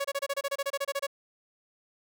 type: tone bursts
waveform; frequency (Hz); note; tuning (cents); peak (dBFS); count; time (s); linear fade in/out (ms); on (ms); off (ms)
sawtooth; 558; C#5; +11; -24; 15; 0-1.068; 10; 46; 27
effects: none